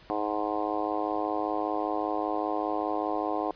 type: harmonic tone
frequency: 105.1 Hz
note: G#2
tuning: 21 cents sharp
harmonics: 3 / 4 / 5 / 6 / 7 / 8 / 9 / 10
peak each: -33 / -36 / -36 / -37 / -32 / -38 / -39 / -37 dBFS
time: 0.1-3.51 s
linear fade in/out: 0 ms
effects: pink hiss -54 dBFS RMS until 3.55 s + resampled to 11025 Hz